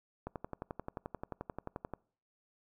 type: click train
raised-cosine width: 1 ms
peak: -25 dBFS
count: 20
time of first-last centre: 0.27-1.937 s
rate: 11.4 Hz
effects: noise-tail reverb RT60 0.5 s tail -25 dB re dry